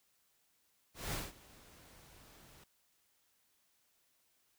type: noise with ADSR envelope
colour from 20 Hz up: pink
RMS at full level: -38 dBFS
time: 0.94-2.64 s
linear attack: 190 ms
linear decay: 190 ms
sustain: -22 dB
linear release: 5 ms
effects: white hiss -75 dBFS RMS until 4.58 s

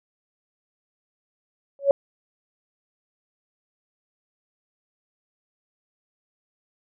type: tone with exponential growth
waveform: sine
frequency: 558 Hz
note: C#5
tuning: 11 cents sharp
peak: -8 dBFS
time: 1.79-1.91 s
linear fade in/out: 1 ms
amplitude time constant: 26 ms
effects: none

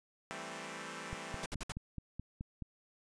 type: chord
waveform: 5% pulse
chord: A minor seventh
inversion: second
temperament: equal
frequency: 164.81 / 196 / 220 / 261.6 Hz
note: E3 / G3 / A3 / C4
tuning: 0 / 0 / 0 / 0 cents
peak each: -37 dBFS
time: 0.31-1.46 s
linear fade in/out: 0 ms
type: click train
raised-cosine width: 5 ms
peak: -29 dBFS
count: 8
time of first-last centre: 1.13-2.623 s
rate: 4.69 Hz
type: noise bursts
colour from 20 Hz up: pink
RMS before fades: -40 dBFS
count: 4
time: 1.43-1.721 s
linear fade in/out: 2 ms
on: 27 ms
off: 61 ms
effects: resampled to 22050 Hz

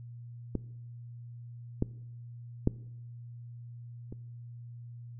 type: clicks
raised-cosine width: 3 ms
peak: -17 / -14 / -11 / -28 dBFS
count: 4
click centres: 0.553 / 1.824 / 2.674 / 4.125 s
effects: noise-tail reverb RT60 0.8 s tail -21 dB re dry + added 119 Hz sine -43 dBFS peak until 5.19 s

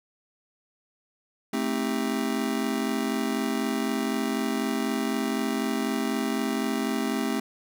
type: chord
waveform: square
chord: A half-diminished seventh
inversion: none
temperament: just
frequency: 220 / 264 / 316.8 / 396 Hz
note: A3 / C4 / Eb4 / G4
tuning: 0 / +16 / +31 / +18 cents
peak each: -30 / -30 / -35 / -34 dBFS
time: 1.53-7.4 s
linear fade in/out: 5 ms
effects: none

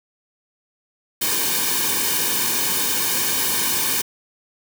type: noise with comb filter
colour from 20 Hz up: white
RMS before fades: -21 dBFS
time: 1.21-4.02 s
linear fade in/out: 10 ms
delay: 1.5 ms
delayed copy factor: -0.9
effects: none

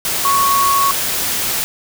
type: tone in noise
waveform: sine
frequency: 1108.7 Hz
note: C#6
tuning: in tune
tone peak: -12 dBFS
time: 0.25-0.91 s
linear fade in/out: 0 ms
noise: white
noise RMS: -19 dBFS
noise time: 0.05-1.64 s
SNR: +4 dB
effects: none

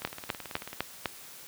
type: two click trains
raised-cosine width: 0.3 ms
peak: -12 / -23 dBFS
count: 5 / 14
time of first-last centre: 0.05-1.058 / 0.02-0.73 s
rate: 3.97 / 18.3 Hz
effects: white hiss -48 dBFS RMS until 1.47 s + high-pass 60 Hz 12 dB/octave

